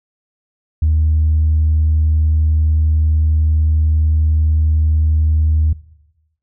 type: tone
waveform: sine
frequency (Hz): 77.78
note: D#2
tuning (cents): 0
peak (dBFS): -9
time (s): 0.82-5.73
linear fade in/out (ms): 5
effects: noise-tail reverb RT60 1.0 s tail -20 dB re dry + tanh soft clip ceiling -7 dBFS